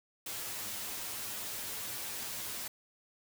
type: noise with comb filter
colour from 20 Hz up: white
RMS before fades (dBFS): -40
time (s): 0.26-2.68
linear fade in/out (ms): 5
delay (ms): 9.5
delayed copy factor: +0.55
effects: none